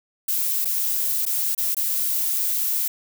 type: noise with dropouts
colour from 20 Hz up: violet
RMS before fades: -23 dBFS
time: 0.28-2.88 s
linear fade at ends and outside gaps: 5 ms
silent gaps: 0.648-0.653 / 1.254-1.263 / 1.549-1.578 / 1.747-1.767 s
effects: none